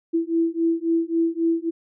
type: beating tone pair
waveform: sine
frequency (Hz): 329.6 / 333.3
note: E4 / E4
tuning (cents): 0 / +19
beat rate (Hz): 3.7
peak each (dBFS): -22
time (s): 0.13-1.71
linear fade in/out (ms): 20
effects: none